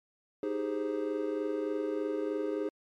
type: chord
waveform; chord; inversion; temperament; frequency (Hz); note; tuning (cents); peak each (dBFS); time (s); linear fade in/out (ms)
triangle; Ab major seventh; second; equal; 311.1 / 392 / 415.3 / 523.3; Eb4 / G4 / Ab4 / C5; 0 / 0 / 0 / 0; -33 / -37 / -32 / -36; 0.43-2.69; 2
effects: MP3 64 kbps